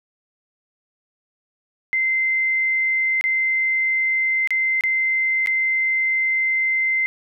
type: tone with dropouts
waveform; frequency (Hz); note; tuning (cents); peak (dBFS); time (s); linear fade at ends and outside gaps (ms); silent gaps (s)
sine; 2076; C7; -14; -17; 1.93-7.06; 0; 3.211-3.24 / 4.474-4.506 / 4.809-4.837 / 5.461-5.472
effects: none